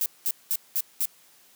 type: noise bursts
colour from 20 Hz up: violet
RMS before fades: -25 dBFS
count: 5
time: 0.01-1.055 s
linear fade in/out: 0 ms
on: 49 ms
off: 200 ms
effects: white hiss -57 dBFS RMS until 1.55 s + high-pass 150 Hz 12 dB/octave